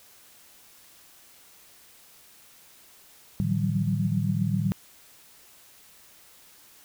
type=tone cluster; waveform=sine; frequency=110.4 / 150.5 / 167.1 / 183.8 / 191.6 Hz; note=A2 / D3 / E3 / F#3 / G3; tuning=+6 / +43 / +24 / -11 / -39 cents; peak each=-28 / -28 / -34 / -32 / -28 dBFS; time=3.4-4.72 s; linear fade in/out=0 ms; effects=white hiss -54 dBFS RMS until 6.84 s